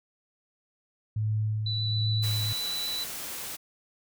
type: tone with tremolo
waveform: sine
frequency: 107.7 Hz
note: A2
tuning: 37 cents flat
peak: -24 dBFS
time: 1.16-2.53 s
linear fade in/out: 5 ms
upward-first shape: sine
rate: 1.3 Hz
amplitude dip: 40%
type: tone with vibrato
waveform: sine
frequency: 3966 Hz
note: B7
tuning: 7 cents sharp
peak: -30 dBFS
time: 1.66-3.04 s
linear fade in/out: 5 ms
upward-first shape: sine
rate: 7.6 Hz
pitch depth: 8 cents each way
type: noise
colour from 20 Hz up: white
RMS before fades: -37 dBFS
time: 2.22-3.57 s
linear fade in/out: 20 ms
effects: none